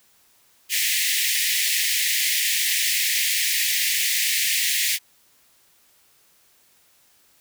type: high-pass noise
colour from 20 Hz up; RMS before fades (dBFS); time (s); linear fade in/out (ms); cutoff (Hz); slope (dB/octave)
pink; -22; 0.69-4.99; 50; 1800; 96
effects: white hiss -59 dBFS RMS until 7.4 s